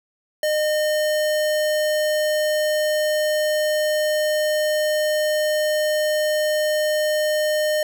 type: tone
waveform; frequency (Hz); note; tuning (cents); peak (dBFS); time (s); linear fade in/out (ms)
square; 610; D#5; -34; -19; 0.43-7.83; 2
effects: none